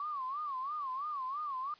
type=tone with vibrato; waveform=sine; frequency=1119 Hz; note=C#6; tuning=16 cents sharp; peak=-35 dBFS; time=0-1.74 s; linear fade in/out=2 ms; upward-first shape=sine; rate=3 Hz; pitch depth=160 cents each way; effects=white hiss -61 dBFS RMS until 1.79 s + resampled to 11025 Hz